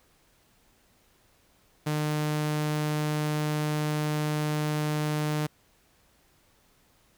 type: tone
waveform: sawtooth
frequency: 151.3 Hz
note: D#3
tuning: 48 cents flat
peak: -22 dBFS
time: 1.86-5.47 s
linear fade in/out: 10 ms
effects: pink hiss -64 dBFS RMS until 7.17 s